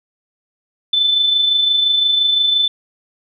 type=tone with amplitude modulation; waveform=sine; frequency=3520 Hz; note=A7; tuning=in tune; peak=-10 dBFS; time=0.93-2.68 s; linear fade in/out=5 ms; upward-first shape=sine; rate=25.8 Hz; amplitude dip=40%; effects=none